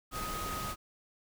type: tone in noise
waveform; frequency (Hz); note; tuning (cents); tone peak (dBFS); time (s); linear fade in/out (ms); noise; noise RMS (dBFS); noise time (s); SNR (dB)
sine; 1254; D#6; +13; -38; 0.11-0.76; 50; pink; -39; 0.11-0.76; -2
effects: none